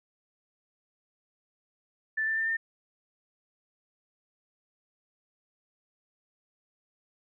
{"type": "tone with pitch steps", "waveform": "sine", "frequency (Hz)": [1760, 1776.3, 1792.8, 1809.5], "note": ["A6", "A6", "A6", "A6"], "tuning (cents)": [0, 16, 32, 48], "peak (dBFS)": -26, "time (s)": [2.17, 2.57], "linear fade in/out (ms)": 10, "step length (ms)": 100, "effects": []}